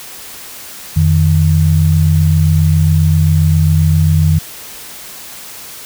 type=tone pair together; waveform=sine; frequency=87.31 / 154.81 Hz; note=F2 / D#3; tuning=0 / -8 cents; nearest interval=minor seventh; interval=992 cents; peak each=-10 dBFS; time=0.96-4.39 s; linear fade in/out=10 ms; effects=white hiss -31 dBFS RMS until 5.85 s